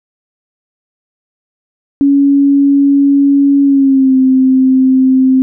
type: tone with pitch glide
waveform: sine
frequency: 280 to 261.2 Hz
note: C#4 to C4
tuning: +18 to -3 cents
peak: -5 dBFS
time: 2.01-5.42 s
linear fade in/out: 0 ms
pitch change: -121 cents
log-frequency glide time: 3.63-4.16 s
effects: none